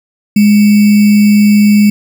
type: tone with sample-and-hold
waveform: sine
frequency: 207.7 Hz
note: G#3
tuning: in tune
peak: -3 dBFS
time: 0.36-1.9 s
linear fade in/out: 5 ms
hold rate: 2450 Hz
effects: none